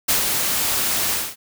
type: noise with ADSR envelope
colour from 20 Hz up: white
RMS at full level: -17 dBFS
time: 0.08-1.36 s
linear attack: 12 ms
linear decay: 120 ms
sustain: -4 dB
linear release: 230 ms
effects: none